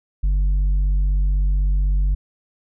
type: tone with tanh clipping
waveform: sine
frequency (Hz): 48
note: G1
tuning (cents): -36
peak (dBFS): -16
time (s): 0.23-2.15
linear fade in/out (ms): 10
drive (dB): 4
effects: none